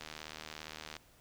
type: click train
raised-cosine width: 0.2 ms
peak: -26 dBFS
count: 75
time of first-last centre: 0.01-0.966 s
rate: 77.4 Hz
effects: pink hiss -64 dBFS RMS until 1.2 s